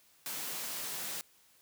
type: high-pass noise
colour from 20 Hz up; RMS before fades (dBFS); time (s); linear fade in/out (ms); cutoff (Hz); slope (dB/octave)
white; -39; 0.26-1.21; 0; 120; 96
effects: white hiss -65 dBFS RMS until 1.61 s + high-pass 60 Hz 12 dB/octave